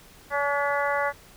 harmonic tone with a mistuned harmonic, 284.6 Hz, C#4, 46 cents sharp, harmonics 2 / 3 / 4 / 5 / 6 / 7, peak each -27 / -29 / -30 / -31 / -32 / -32 dBFS, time 0.3-1.13 s, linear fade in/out 50 ms, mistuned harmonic 5, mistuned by +21 cents, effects pink hiss -51 dBFS RMS until 1.36 s

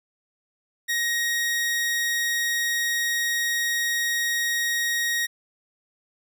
sawtooth tone, 1880 Hz, A#6, 14 cents sharp, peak -19 dBFS, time 0.88-5.27 s, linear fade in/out 20 ms, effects none

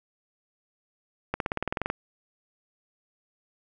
accelerating click train, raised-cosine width 0.5 ms, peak -12 dBFS, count 12, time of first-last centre 1.34-1.901 s, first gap 62 ms, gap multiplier 0.96, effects none

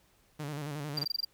sawtooth tone with vibrato, 146.83 Hz, D3, in tune, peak -32 dBFS, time 0.39-1.05 s, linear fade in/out 10 ms, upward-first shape square, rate 11 Hz, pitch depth 65 cents each way
triangle tone bursts, 4733 Hz, D8, 13 cents sharp, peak -27 dBFS, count 7, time 0.97-1.249 s, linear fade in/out 5 ms, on 21 ms, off 22 ms
effects pink hiss -67 dBFS RMS until 1.33 s

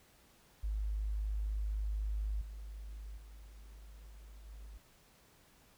sine tone with level steps, 52 Hz, G#1, 3 cents sharp, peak -33 / -43 / -50 / -47 dBFS, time 0.63-4.78 s, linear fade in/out 10 ms, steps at 2.41 / 3.17 / 4.45 s, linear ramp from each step 5 ms, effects pink hiss -65 dBFS RMS until 5.77 s

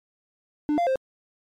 triangle tone with pitch steps, 298.2 / 692 / 526 Hz, D4 / F5 / C5, +27 / -16 / +9 cents, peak -18 dBFS, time 0.69-0.957 s, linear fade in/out 0 ms, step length 89 ms, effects MP3 96 kbps

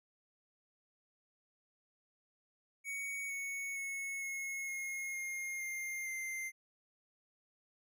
square tone with pitch steps, 2239 / 2217 / 2195 / 2174 / 2153 / 2132 / 2111 / 2090 Hz, C#7 / C#7 / C#7 / C#7 / C7 / C7 / C7 / C7, +17 / 0 / -18 / -34 / +49 / +32 / +15 / -2 cents, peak -39 dBFS, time 2.84-6.52 s, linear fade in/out 50 ms, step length 460 ms, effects none

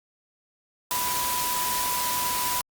sine tone in noise, 987.8 Hz, B5, in tune, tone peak -28 dBFS, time 0.91-2.61 s, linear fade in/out 0 ms, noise white, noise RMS -28 dBFS, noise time 0.91-2.61 s, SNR -3 dB, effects Opus 48 kbps

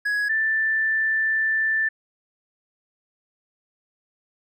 triangle / sine tone pair in turn, 1672 / 1768.4 Hz, G#6 / A6, +11 / +8 cents, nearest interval minor second, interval 97 cents, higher second, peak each -19 dBFS, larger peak neither, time 0.05-0.29 / 0.29-1.89 s, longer second, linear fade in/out 10 ms, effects none

